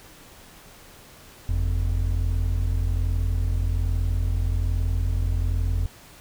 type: tone pair together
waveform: triangle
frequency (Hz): 46.1 / 87.31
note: F#1 / F2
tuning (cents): -6 / 0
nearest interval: major seventh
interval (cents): 1106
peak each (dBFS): -21 / -22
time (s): 1.49-5.86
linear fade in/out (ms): 0
effects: pink hiss -48 dBFS RMS until 6.2 s